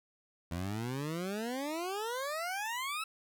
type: exponential sweep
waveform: 20% pulse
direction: up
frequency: 82.41 to 1328 Hz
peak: -30 dBFS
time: 0.51-3.04 s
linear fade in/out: 5 ms
effects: none